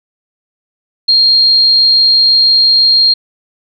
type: tone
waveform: sine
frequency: 4222 Hz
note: C8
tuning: 15 cents sharp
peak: -5 dBFS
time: 1.08-3.14 s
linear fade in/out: 10 ms
effects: none